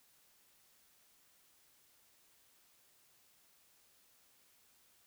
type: silence
effects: white hiss -69 dBFS RMS until 5.06 s